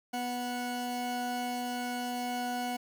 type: tone pair together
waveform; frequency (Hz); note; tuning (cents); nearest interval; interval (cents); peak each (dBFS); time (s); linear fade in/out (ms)
40% pulse; 245.6 / 736; B3 / F#5; -9 / -9; octave + perfect fifth; 1900; -35 / -34; 0.13-2.77; 10
effects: 11-bit